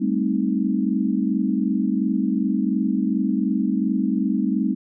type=chord; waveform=sine; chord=A half-diminished seventh; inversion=third; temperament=equal with one note detuned; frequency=197.25 / 220 / 261.6 / 311.1 Hz; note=G3 / A3 / C4 / Eb4; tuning=+11 / 0 / 0 / 0 cents; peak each=-23 / -24 / -24 / -26 dBFS; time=0-4.75 s; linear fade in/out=20 ms; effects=none